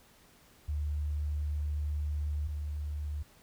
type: tone pair in turn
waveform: sine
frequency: 74.3 / 74.3 Hz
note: D2 / D2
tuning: +21 / +21 cents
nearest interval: unison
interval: 0 cents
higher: neither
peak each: -30 / -33 dBFS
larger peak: first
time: 0.68-2.48 / 2.48-3.23 s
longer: first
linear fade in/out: 10 ms
effects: pink hiss -61 dBFS RMS until 3.42 s